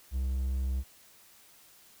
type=tone; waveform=triangle; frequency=65.2 Hz; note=C2; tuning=5 cents flat; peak=-26 dBFS; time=0.11-0.84 s; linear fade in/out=50 ms; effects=white hiss -58 dBFS RMS until 2 s